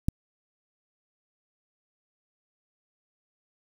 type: click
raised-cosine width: 5 ms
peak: -11 dBFS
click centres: 0.085 s
effects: 7-bit